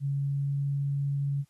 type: tone with pitch glide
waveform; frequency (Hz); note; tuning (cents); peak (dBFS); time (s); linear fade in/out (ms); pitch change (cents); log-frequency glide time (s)
sine; 139.7 to 140.59; C#3 to C#3; +14 to +25; -26; 0-1.45; 50; +11; 0.11-0.63
effects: white hiss -71 dBFS RMS until 1.49 s + AAC 32 kbps